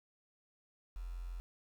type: tone with quantisation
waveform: sine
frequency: 43.65 Hz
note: F1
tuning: in tune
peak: -40 dBFS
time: 0.96-1.4 s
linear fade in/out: 0 ms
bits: 10
effects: none